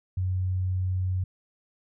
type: tone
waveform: sine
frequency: 92.5 Hz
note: F#2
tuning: in tune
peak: -24 dBFS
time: 0.17-1.24 s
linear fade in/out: 5 ms
effects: none